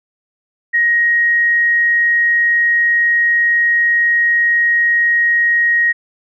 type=tone; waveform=sine; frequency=1882 Hz; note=A#6; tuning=16 cents sharp; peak=-10 dBFS; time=0.73-5.93 s; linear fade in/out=20 ms; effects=none